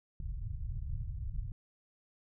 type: low-pass noise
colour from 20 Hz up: pink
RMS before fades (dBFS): -38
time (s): 0.2-1.52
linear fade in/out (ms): 2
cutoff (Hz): 130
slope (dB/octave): 48
effects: none